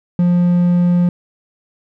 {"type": "tone with hard clipping", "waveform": "triangle", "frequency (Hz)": 176.1, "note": "F3", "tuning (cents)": 15, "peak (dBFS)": -11, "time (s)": [0.19, 1.09], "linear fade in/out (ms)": 2, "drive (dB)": 6, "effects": []}